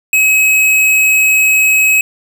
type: tone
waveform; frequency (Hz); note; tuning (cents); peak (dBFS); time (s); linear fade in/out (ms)
square; 2556; D#7; +46; -8; 0.13-2.01; 2
effects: 7-bit